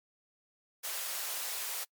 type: high-pass noise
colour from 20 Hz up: white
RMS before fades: -37 dBFS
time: 0.83-1.85 s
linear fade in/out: 20 ms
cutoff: 480 Hz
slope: 24 dB/octave
effects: noise-tail reverb RT60 0.1 s tail -25 dB re dry + MP3 96 kbps